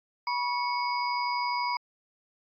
sine tone cluster, 974 / 1106 / 2215 / 4896 Hz, B5 / C#6 / C#7 / D#8, -24 / -4 / -2 / -29 cents, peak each -28 / -37 / -35 / -37 dBFS, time 0.27-1.77 s, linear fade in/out 2 ms, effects AAC 64 kbps

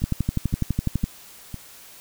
two click trains, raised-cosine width 5 ms, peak -9 / -19 dBFS, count 13 / 4, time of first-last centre 0.04-1.04 / 0.02-1.543 s, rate 12 / 1.97 Hz, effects white hiss -46 dBFS RMS until 2 s

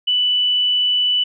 sine tone, 2976 Hz, F#7, 9 cents sharp, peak -14 dBFS, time 0.07-1.24 s, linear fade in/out 10 ms, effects none

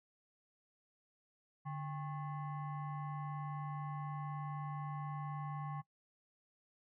sine tone with frequency modulation, 146.83 Hz, D3, in tune, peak -39 dBFS, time 1.65-5.82 s, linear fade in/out 20 ms, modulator 944 Hz, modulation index 0.76, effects noise-tail reverb RT60 0.1 s tail -20 dB re dry

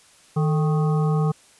harmonic tone with a mistuned harmonic, 156.1 Hz, D#3, 6 cents sharp, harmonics 1 / 3 / 5 / 7 / 8, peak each -18 / -28 / -32 / -35 / -36 dBFS, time 0.36-1.32 s, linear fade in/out 10 ms, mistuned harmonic 3, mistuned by -100 cents, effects white hiss -53 dBFS RMS until 1.59 s + resampled to 24000 Hz

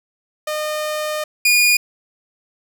sawtooth tone pair in turn, 610 / 2440 Hz, D#5 / D#7, -34 / -34 cents, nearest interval 2 octaves, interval 2400 cents, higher second, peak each -17 / -8 dBFS, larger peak second, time 0.47-1.24 / 1.45-1.77 s, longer first, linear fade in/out 5 ms, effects none

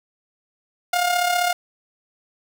sawtooth tone with amplitude modulation, 710 Hz, F5, 28 cents sharp, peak -12 dBFS, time 0.93-1.53 s, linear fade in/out 5 ms, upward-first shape sine, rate 35.3 Hz, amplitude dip 55%, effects none

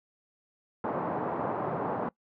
white band-pass noise, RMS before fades -32 dBFS, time 0.84-2.09 s, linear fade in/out 2 ms, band 130 to 1000 Hz, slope 24 dB/octave, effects noise-tail reverb RT60 0.1 s tail -22 dB re dry

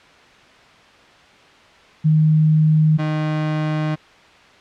sine / 35% pulse tone pair in turn, 155.56 / 154.22 Hz, D#3 / D#3, 0 / -15 cents, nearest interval unison, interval 15 cents, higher first, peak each -11 / -17 dBFS, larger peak first, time 2.04-2.98 / 2.98-3.96 s, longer second, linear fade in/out 20 ms, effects white hiss -47 dBFS RMS until 4.6 s + low-pass 3000 Hz 12 dB/octave

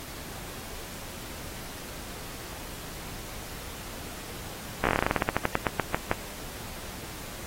slowing click train, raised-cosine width 0.5 ms, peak -8 dBFS, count 21, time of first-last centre 4.84-6.114 s, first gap 14 ms, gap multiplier 1.14, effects pink hiss -41 dBFS RMS until 7.46 s + AAC 48 kbps

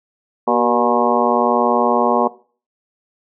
harmonic tone with a mistuned harmonic, 120 Hz, B2, 49 cents flat, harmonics 2 / 3 / 4 / 5 / 6 / 7 / 8 / 9, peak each -21 / -21 / -21 / -21 / -21 / -21 / -21 / -21 dBFS, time 0.47-2.28 s, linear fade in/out 10 ms, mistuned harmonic 3, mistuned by +89 cents, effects noise-tail reverb RT60 0.4 s tail -18 dB re dry

